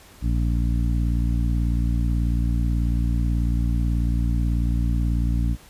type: harmonic tone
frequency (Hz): 58.27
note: A#1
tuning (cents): 0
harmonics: 1 / 2 / 3 / 4 / 5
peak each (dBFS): -20 / -26 / -30 / -32 / -34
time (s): 0.21-5.57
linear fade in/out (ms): 50
effects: pink hiss -49 dBFS RMS until 5.69 s + resampled to 32000 Hz